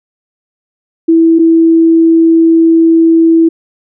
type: tone pair in turn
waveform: sine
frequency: 328.4 / 328.4 Hz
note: E4 / E4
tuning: -6 / -6 cents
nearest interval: unison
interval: 0 cents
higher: neither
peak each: -3 dBFS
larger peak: neither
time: 1.08-1.39 / 1.39-3.49 s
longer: second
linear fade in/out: 10 ms
effects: none